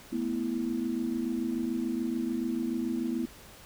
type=chord; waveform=sine; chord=A suspended second; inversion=none; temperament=equal; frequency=220 / 246.9 / 329.6 Hz; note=A3 / B3 / E4; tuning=0 / 0 / 0 cents; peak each=-35 / -31 / -33 dBFS; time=0.12-3.26 s; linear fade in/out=10 ms; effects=pink hiss -51 dBFS RMS until 3.65 s